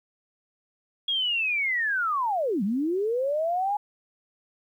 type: linear two-way sweep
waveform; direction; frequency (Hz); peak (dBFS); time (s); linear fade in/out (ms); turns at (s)
sine; down then up; 3322 to 183.5 to 840; -23; 1.08-3.77; 5; 2.63
effects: 10-bit